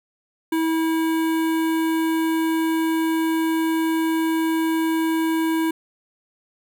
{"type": "tone with notch filter", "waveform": "square", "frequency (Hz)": 323.6, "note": "E4", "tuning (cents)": -32, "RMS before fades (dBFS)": -21, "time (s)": [0.52, 5.71], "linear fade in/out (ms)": 5, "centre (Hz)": 5300, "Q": 0.92, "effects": []}